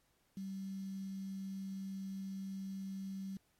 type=tone with quantisation; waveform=sine; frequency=193.1 Hz; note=G3; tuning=26 cents flat; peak=-40 dBFS; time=0.37-3.37 s; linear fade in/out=2 ms; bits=10; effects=pink hiss -75 dBFS RMS until 3.59 s + MP3 64 kbps

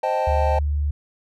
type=chord; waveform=triangle; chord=A half-diminished seventh; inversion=first; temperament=equal; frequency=523.3 / 622.3 / 784 / 880 Hz; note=C5 / Eb5 / G5 / A5; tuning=0 / 0 / 0 / 0 cents; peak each=-23 dBFS; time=0.03-0.59 s; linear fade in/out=5 ms
type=tone; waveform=sine; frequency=73.1 Hz; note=D2; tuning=7 cents flat; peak=-19 dBFS; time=0.27-0.91 s; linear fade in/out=5 ms
effects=none

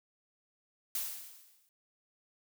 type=noise with exponential decay; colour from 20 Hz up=blue; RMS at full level=-33 dBFS; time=0.95-1.69 s; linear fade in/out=1 ms; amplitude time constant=160 ms; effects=none

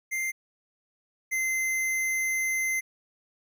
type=tone pair in turn; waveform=square; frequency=2093 / 2070 Hz; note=C7 / C7; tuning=0 / -19 cents; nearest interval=unison; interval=19 cents; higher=first; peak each=-28 / -26 dBFS; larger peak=second; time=0.11-0.32 / 1.31-2.81 s; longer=second; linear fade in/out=20 ms; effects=none

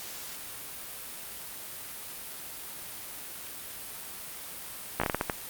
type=slowing click train; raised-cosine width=0.5 ms; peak=-11 dBFS; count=8; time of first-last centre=5-5.298 s; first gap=15 ms; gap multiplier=1.34; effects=white hiss -41 dBFS RMS until 5.49 s + Opus 48 kbps

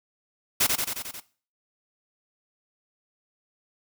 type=noise with echo; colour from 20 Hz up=white; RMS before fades=-21 dBFS; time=0.6-0.67 s; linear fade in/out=10 ms; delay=89 ms; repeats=6; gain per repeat=-3 dB; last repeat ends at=1.204 s; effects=noise-tail reverb RT60 0.4 s tail -18 dB re dry

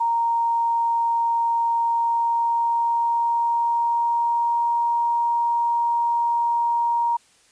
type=tone with pitch glide; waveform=sine; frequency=930 to 939.7 Hz; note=A#5 to A#5; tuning=-4 to +14 cents; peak=-18 dBFS; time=0-7.17 s; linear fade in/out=10 ms; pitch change=+18 cents; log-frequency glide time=1.78-4.69 s; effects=white hiss -57 dBFS RMS until 7.51 s + resampled to 22050 Hz

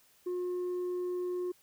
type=tone; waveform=sine; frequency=359.1 Hz; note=F4; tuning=48 cents sharp; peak=-29 dBFS; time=0.26-1.52 s; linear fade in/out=10 ms; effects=tanh soft clip ceiling -31 dBFS + white hiss -65 dBFS RMS until 1.62 s

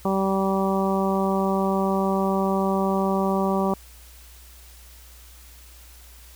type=harmonic tone; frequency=193.2 Hz; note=G3; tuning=25 cents flat; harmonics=1 / 2 / 3 / 4 / 5 / 6; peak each=-23 / -26 / -28 / -29 / -30 / -31 dBFS; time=0.05-3.74 s; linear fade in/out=2 ms; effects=added 60 Hz sine -46 dBFS peak until 6.35 s + white hiss -50 dBFS RMS until 6.35 s

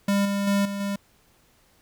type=tone with level steps; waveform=square; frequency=200 Hz; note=G3; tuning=35 cents sharp; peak=-20 / -24 / -20 / -29 / -26 dBFS; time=0.08-0.96 s; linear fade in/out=5 ms; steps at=0.25 / 0.47 / 0.65 / 0.8 s; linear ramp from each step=5 ms; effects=pink hiss -61 dBFS RMS until 1.81 s

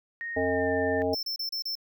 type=tone with pitch glide; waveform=sine; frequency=1859 to 1790.5 Hz; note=A#6 to A6; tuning=-5 to +30 cents; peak=-32 dBFS; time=0.21-1.02 s; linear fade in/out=0 ms; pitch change=-65 cents; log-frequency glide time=0.34-0.69 s
type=harmonic tone; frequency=89.9 Hz; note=F#2; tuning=49 cents flat; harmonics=1 / 3 / 5 / 7 / 9; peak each=-37 / -31 / -28 / -29 / -34 dBFS; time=0.36-1.15 s; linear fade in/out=10 ms
type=tone bursts; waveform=square; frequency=5340 Hz; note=E8; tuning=22 cents sharp; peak=-30 dBFS; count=5; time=1.13-1.754 s; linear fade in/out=5 ms; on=100 ms; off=31 ms
effects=none

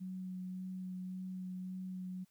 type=tone with vibrato; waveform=sine; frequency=185 Hz; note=F#3; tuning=in tune; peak=-40 dBFS; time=0-2.25 s; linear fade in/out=20 ms; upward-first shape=sine; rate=1.8 Hz; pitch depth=11 cents each way; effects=white hiss -75 dBFS RMS until 2.3 s

